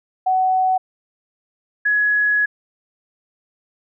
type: tone pair in turn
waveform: sine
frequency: 749 / 1681.4 Hz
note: F#5 / G#6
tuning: +21 / +21 cents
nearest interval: octave + major second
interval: 1400 cents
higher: second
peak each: -14 dBFS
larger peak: neither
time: 0.26-0.78 / 1.85-2.46 s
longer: second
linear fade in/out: 10 ms
effects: none